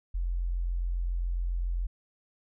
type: tone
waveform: sine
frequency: 43.65 Hz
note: F1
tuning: in tune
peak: -27 dBFS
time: 0.14-1.87 s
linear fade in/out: 10 ms
effects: none